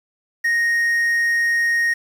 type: tone with quantisation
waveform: triangle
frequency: 1864.7 Hz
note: A#6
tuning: in tune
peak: -14 dBFS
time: 0.44-1.94 s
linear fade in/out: 10 ms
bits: 7
effects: none